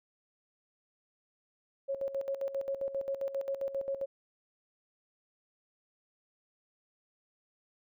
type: tone with tremolo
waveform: sine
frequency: 548 Hz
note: C#5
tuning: 20 cents flat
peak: -30 dBFS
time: 1.88-4.06 s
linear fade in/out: 20 ms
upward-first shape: square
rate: 7.5 Hz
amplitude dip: 70%
effects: none